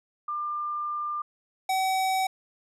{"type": "tone pair in turn", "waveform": ["sine", "square"], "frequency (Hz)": [1196, 759.6], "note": ["D6", "F#5"], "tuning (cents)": [31, 45], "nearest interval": "minor sixth", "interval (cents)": 786, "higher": "first", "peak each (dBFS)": [-28, -24], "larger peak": "second", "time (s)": [[0.28, 1.22], [1.69, 2.27]], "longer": "first", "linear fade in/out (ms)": 5, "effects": ["resampled to 32000 Hz"]}